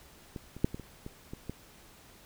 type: clicks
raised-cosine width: 3 ms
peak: -26 / -30 / -11 / -24 / -30 / -27 / -27 / -23 dBFS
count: 8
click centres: 0.362 / 0.566 / 0.645 / 0.745 / 0.797 / 1.064 / 1.335 / 1.496 s
effects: pink hiss -56 dBFS RMS until 2.25 s